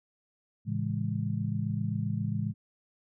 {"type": "chord", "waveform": "sine", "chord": "A major seventh", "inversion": "none", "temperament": "just", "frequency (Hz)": [110, 137.5, 165, 206.2], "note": ["A2", "C#3", "E3", "G#3"], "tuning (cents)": [0, -14, 2, -12], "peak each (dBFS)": [-32, -35, -35, -34], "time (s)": [0.65, 2.54], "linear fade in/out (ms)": 50, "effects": []}